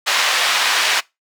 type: band-pass noise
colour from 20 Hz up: white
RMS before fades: -17 dBFS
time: 0.06-1.01 s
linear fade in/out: 20 ms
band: 850 to 3600 Hz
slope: 12 dB/octave
effects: noise-tail reverb RT60 0.2 s tail -22 dB re dry